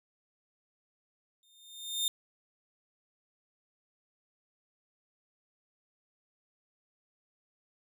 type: tone with exponential growth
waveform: sawtooth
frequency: 3634 Hz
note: A#7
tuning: 45 cents flat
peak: -23 dBFS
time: 1.43-2.08 s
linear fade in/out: 1 ms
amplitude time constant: 140 ms
effects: none